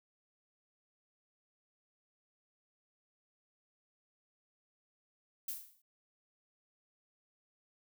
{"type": "noise with exponential decay", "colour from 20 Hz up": "violet", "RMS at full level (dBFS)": -36, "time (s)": [5.48, 5.82], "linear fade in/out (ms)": 5, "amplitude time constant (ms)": 72, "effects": []}